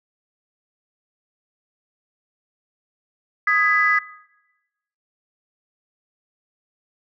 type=chord; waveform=sine; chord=G# minor; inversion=second; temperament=just; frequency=1245.9 / 1661.2 / 1993.5 Hz; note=D#6 / G#6 / B6; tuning=+2 / 0 / +16 cents; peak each=-20 / -20 / -18 dBFS; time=3.47-3.99 s; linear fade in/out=5 ms; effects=noise-tail reverb RT60 1.0 s tail -20 dB re dry + tanh soft clip ceiling -6 dBFS